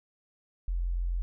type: tone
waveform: sine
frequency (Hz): 43.65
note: F1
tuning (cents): 0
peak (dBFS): -27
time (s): 0.68-1.22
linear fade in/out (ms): 0
effects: none